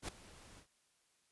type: noise with ADSR envelope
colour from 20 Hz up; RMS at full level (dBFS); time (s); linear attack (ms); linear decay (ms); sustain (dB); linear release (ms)
pink; -40; 0.02-0.67; 64; 5; -18; 92
effects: white hiss -75 dBFS RMS until 1.31 s + resampled to 24000 Hz